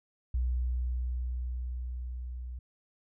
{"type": "tone with level ramp", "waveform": "sine", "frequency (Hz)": 61.74, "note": "B1", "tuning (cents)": 0, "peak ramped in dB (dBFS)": [-26, -37], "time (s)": [0.34, 2.59], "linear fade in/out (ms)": 5, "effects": []}